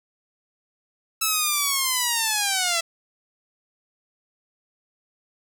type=linear sweep; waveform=5% pulse; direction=down; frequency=1318.5 to 659.3 Hz; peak=-9 dBFS; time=1.21-2.81 s; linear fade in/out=10 ms; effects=none